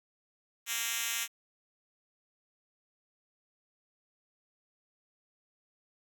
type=tone with high-pass filter; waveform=5% pulse; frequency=231.8 Hz; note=A#3; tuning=10 cents flat; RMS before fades=-34 dBFS; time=0.66-1.28 s; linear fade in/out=50 ms; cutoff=3300 Hz; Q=0.63; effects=none